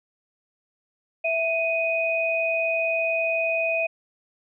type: tone pair together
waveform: sine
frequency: 659.3 / 2495 Hz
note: E5 / D#7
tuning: 0 / +4 cents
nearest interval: octave + major seventh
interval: 2304 cents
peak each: -24 dBFS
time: 1.24-3.87 s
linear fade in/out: 10 ms
effects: none